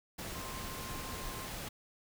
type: tone in noise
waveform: sine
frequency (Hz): 1053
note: C6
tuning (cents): +11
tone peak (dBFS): -48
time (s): 0.34-1.47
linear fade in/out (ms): 10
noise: pink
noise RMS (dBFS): -42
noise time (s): 0.18-1.69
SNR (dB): -9
effects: none